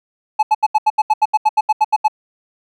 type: tone bursts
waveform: triangle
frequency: 859 Hz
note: A5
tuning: 42 cents flat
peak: -7 dBFS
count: 15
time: 0.39-2.082 s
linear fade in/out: 10 ms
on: 40 ms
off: 78 ms
effects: none